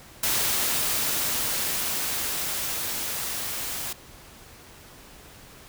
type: noise with level ramp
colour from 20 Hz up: white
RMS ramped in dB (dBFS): -24 to -32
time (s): 0.23-3.93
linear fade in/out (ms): 5
effects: pink hiss -48 dBFS RMS until 5.68 s